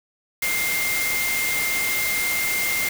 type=tone in noise; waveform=sine; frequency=2108 Hz; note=C7; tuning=12 cents sharp; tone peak=-23 dBFS; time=0.42-2.89 s; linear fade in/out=5 ms; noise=white; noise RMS=-26 dBFS; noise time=0.42-2.89 s; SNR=0 dB; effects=none